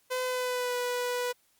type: tone with pitch glide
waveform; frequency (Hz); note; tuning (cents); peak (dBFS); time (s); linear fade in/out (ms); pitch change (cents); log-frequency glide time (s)
sawtooth; 508 to 491.8; B4 to B4; +49 to -7; -25; 0.1-1.33; 20; -56; 0.23-0.76
effects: white hiss -68 dBFS RMS until 1.59 s + Opus 48 kbps